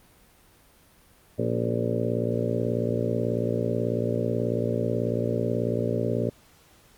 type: harmonic tone with a mistuned harmonic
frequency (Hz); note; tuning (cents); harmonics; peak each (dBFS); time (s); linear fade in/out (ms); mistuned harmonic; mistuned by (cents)
58.27; A#1; 0; 2 / 3 / 4 / 5 / 6 / 7 / 8 / 9 / 10; -29 / -34 / -31 / -36 / -35 / -31 / -32 / -34 / -33; 1.38-6.3; 10; 5; -48
effects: pink hiss -57 dBFS RMS until 6.97 s + Opus 32 kbps